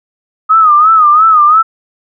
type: tone with vibrato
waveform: sine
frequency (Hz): 1252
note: D#6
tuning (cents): +10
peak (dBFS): -3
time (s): 0.49-1.63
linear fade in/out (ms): 20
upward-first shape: sine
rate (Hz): 2.9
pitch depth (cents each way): 100
effects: none